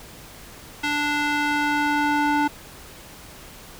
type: tone with band-pass filter sweep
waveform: square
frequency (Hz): 293.7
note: D4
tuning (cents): 0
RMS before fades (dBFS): -22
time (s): 0.83-2.48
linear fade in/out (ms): 10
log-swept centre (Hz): 2300 to 970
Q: 1
effects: pink hiss -43 dBFS RMS until 3.79 s